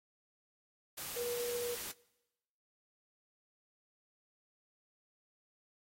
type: tone in noise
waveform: sine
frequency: 481.3 Hz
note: B4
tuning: 45 cents flat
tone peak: -36 dBFS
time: 1.16-1.75 s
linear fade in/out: 10 ms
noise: white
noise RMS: -43 dBFS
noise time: 0.97-1.92 s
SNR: +4 dB
effects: noise-tail reverb RT60 1.0 s tail -23 dB re dry + AAC 48 kbps